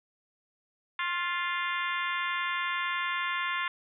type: harmonic tone with a mistuned harmonic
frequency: 349.1 Hz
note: F4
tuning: 1 cent flat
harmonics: 3 / 4 / 5 / 6 / 7 / 8 / 9 / 10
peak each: -33 / -37 / -35 / -35 / -42 / -41 / -46 / -42 dBFS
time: 0.99-3.68 s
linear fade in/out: 2 ms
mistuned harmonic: 3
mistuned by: +23 cents
effects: none